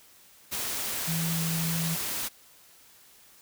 sine tone in noise, 164.81 Hz, E3, in tune, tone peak -28 dBFS, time 1.07-1.96 s, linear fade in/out 20 ms, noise white, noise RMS -32 dBFS, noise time 0.51-2.29 s, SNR +1 dB, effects white hiss -56 dBFS RMS until 3.41 s

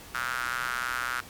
square tone with high-pass filter, 61.74 Hz, B1, in tune, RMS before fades -31 dBFS, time 0.14-1.21 s, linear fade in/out 10 ms, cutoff 1400 Hz, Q 5.5, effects pink hiss -47 dBFS RMS until 1.29 s + MP3 96 kbps

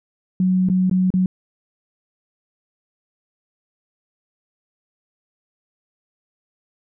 sine tone with dropouts, 185 Hz, F#3, in tune, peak -14 dBFS, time 0.4-1.26 s, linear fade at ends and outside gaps 2 ms, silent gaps 0.688-0.698 / 0.897-0.912 / 1.104-1.139 s, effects none

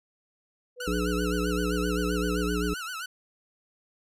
sine tone, 493.9 Hz, B4, in tune, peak -36 dBFS, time 0.76-2.48 s, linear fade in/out 50 ms
sawtooth tone with vibrato, 1396.9 Hz, F6, in tune, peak -30 dBFS, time 0.8-3.06 s, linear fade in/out 5 ms, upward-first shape sine, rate 7.7 Hz, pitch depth 140 cents each way
harmonic tone, 59.7 Hz, A#1, 42 cents sharp, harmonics 1 / 3 / 5 / 7, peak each -31 / -31 / -31 / -31 dBFS, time 0.87-2.74 s, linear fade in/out 5 ms
effects resampled to 32000 Hz

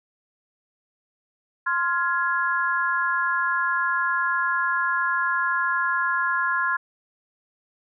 sine chord, F minor, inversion second, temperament just, 1047.7 / 1396.9 / 1676.3 Hz, C6 / F6 / Ab6, +2 / 0 / +16 cents, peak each -25 dBFS, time 1.66-6.77 s, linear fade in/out 10 ms, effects none

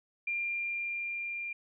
sine tone with level ramp, 2391 Hz, D7, 30 cents sharp, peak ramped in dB -30 to -35 dBFS, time 0.27-1.53 s, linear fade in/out 5 ms, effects none

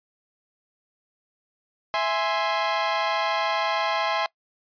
sawtooth chord, E augmented, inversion none, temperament equal, 659.3 / 830.6 / 1046.5 Hz, E5 / G#5 / B#5, 0 / 0 / 0 cents, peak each -23 dBFS, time 1.94-4.26 s, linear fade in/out 0 ms, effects noise-tail reverb RT60 0.1 s tail -23 dB re dry + resampled to 11025 Hz

